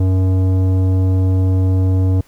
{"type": "tone with tanh clipping", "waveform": "sine", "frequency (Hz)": 93.6, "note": "F#2", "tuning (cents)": 20, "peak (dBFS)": -13, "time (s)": [0, 2.21], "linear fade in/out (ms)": 5, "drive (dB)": 13, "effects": ["pink hiss -51 dBFS RMS until 2.27 s"]}